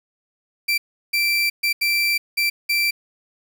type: tone bursts at uneven times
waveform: 30% pulse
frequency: 2346 Hz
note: D7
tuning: 2 cents flat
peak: -15 dBFS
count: 6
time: 0.68-0.78 / 1.13-1.5 / 1.63-1.73 / 1.81-2.18 / 2.37-2.5 / 2.69-2.91 s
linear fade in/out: 10 ms
effects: 8-bit